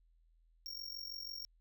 square tone with amplitude modulation, 5540 Hz, F8, 15 cents flat, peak -40 dBFS, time 0.66-1.45 s, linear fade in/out 0 ms, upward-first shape sine, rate 46.1 Hz, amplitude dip 80%, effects added 41 Hz sine -66 dBFS peak until 1.6 s

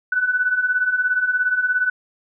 sine beating tone pair, 1480 / 1497 Hz, F#6 / F#6, 0 / +20 cents, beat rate 17 Hz, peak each -23 / -18 dBFS, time 0.12-1.9 s, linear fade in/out 5 ms, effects none

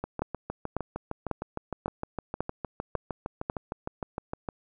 two click trains, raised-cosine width 1 ms, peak -18 / -14 dBFS, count 30 / 7, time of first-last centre 0.04-4.488 / 0.22-3.499 s, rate 6.52 / 1.83 Hz, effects none

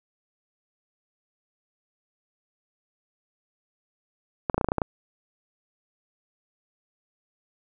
clicks, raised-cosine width 1 ms, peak -9 dBFS, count 9, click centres 4.498 / 4.544 / 4.58 / 4.612 / 4.645 / 4.687 / 4.719 / 4.783 / 4.818 s, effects none

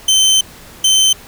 25% pulse tone bursts at uneven times, 3088 Hz, G7, 27 cents flat, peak -5 dBFS, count 2, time 0.08-0.41 / 0.84-1.13 s, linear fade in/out 5 ms, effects pink hiss -38 dBFS RMS until 1.27 s

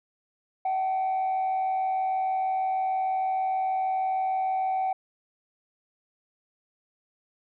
sine tone with frequency modulation, 759 Hz, F#5, 44 cents sharp, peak -22 dBFS, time 0.65-4.93 s, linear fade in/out 5 ms, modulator 86.4 Hz, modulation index 0.31, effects tanh soft clip ceiling -22 dBFS

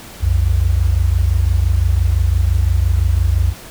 sine tone pair together, 62.44 / 88.3 Hz, B1 / F2, +20 / +20 cents, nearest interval tritone, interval 600 cents, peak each -14 dBFS, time 0.2-3.54 s, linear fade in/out 50 ms, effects pink hiss -36 dBFS RMS until 3.7 s

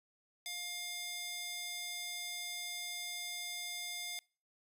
square tone with high-pass filter, 708 Hz, F5, 23 cents sharp, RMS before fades -42 dBFS, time 0.46-4.19 s, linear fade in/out 0 ms, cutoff 2900 Hz, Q 0.82, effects noise-tail reverb RT60 0.4 s tail -26 dB re dry + resampled to 32000 Hz

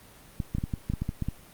clicks, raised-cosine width 5 ms, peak -16 dBFS, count 11, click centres 0.402 / 0.55 / 0.584 / 0.639 / 0.738 / 0.9 / 0.937 / 1.02 / 1.091 / 1.223 / 1.286 s, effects pink hiss -52 dBFS RMS until 1.53 s + Opus 32 kbps

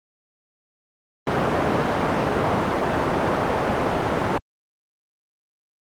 white low-pass noise, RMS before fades -21 dBFS, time 1.27-4.38 s, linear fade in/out 2 ms, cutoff 890 Hz, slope 12 dB/octave, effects high-pass 80 Hz 12 dB/octave + Opus 24 kbps

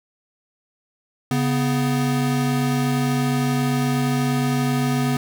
square tone pair together, 139.47 / 248.5 Hz, C#3 / B3, +11 / +11 cents, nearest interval minor seventh, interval 1000 cents, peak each -22 / -22 dBFS, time 1.31-5.17 s, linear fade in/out 2 ms, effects none

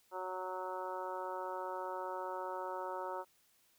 harmonic tone, 185 Hz, F#3, in tune, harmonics 2 / 3 / 4 / 5 / 6 / 7 / 8, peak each -46 / -44 / -49 / -42 / -52 / -47 / -55 dBFS, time 0.11-3.25 s, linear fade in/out 50 ms, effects white hiss -71 dBFS RMS until 3.78 s

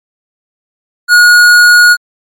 sine tone with tanh clipping, 1445 Hz, F#6, 41 cents flat, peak -3 dBFS, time 1.08-1.97 s, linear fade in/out 50 ms, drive 16 dB, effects MP3 96 kbps

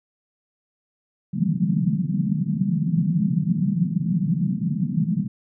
white band-pass noise, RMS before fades -22 dBFS, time 1.33-5.28 s, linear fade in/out 10 ms, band 150 to 200 Hz, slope 48 dB/octave, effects none

